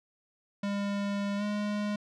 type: tone with pitch glide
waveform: square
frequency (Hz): 201.4 to 207.5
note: G3 to G#3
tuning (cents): +47 to -1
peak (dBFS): -30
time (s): 0.63-1.96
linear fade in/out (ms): 5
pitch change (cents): +52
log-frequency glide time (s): 1.37-1.43
effects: low-pass 5000 Hz 12 dB/octave